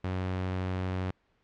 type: tone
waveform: sawtooth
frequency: 92.6 Hz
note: F#2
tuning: 2 cents sharp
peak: -26 dBFS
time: 0.04-1.11 s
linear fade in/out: 5 ms
effects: pink hiss -71 dBFS RMS until 1.43 s + low-pass 3000 Hz 12 dB/octave